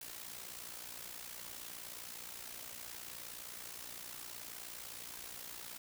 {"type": "noise with amplitude modulation", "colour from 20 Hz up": "white", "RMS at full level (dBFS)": -45, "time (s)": [0.01, 5.78], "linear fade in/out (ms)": 5, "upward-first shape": "sine", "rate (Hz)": 59.3, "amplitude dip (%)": 65, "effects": []}